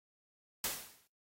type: noise with exponential decay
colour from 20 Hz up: white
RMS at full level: -33 dBFS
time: 0.64-1.07 s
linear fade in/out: 1 ms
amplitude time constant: 92 ms
effects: noise-tail reverb RT60 0.2 s tail -21 dB re dry + AAC 48 kbps